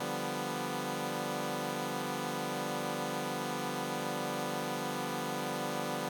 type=chord; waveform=10% pulse; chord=G dominant seventh; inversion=second; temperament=equal; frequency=146.83 / 174.61 / 196 / 246.9 Hz; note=D3 / F3 / G3 / B3; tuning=0 / 0 / 0 / 0 cents; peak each=-32 / -33 / -32 / -29 dBFS; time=0-6.09 s; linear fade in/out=5 ms; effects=none